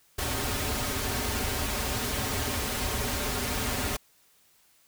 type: noise with comb filter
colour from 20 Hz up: pink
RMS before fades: -30 dBFS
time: 0.18-3.97 s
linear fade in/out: 10 ms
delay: 6 ms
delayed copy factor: -0.75
effects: white hiss -63 dBFS RMS until 4.87 s